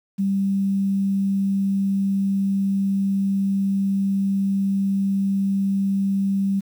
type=tone with quantisation; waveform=sine; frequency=196 Hz; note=G3; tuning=in tune; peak=-18 dBFS; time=0.18-6.61 s; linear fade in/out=20 ms; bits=8; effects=none